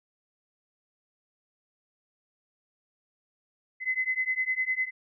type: beating tone pair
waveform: sine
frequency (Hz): 2032 / 2041.9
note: B6 / C7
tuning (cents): +49 / -43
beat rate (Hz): 9.9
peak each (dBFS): -29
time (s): 3.8-4.91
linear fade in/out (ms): 50
effects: none